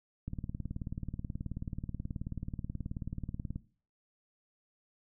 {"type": "click train", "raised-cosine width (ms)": 5, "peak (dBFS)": -25, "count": 62, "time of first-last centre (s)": [0.28, 3.56], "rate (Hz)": 18.6, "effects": ["noise-tail reverb RT60 0.4 s tail -17 dB re dry"]}